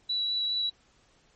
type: tone with vibrato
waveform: sine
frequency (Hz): 3927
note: B7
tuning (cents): -11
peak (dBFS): -26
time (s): 0.09-0.7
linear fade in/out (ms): 10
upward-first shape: sine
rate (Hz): 4.9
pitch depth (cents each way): 10
effects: pink hiss -64 dBFS RMS until 1.35 s + MP3 32 kbps